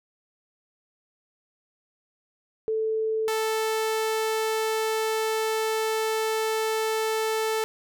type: tone pair in turn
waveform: sine / sawtooth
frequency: 440 / 440 Hz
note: A4 / A4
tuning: 0 / 0 cents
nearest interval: unison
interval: 0 cents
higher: neither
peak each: -23 / -20 dBFS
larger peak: second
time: 2.68-3.28 / 3.28-7.64 s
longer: second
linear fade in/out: 0 ms
effects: none